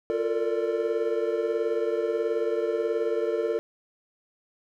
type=chord; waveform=triangle; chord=Bb major seventh; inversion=second; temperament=equal with one note detuned; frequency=349.2 / 447.7 / 466.2 / 587.3 Hz; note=F4 / A4 / Bb4 / D5; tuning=0 / +30 / 0 / 0 cents; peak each=-29 / -25 / -29 / -30 dBFS; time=0.1-3.59 s; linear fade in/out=0 ms; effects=none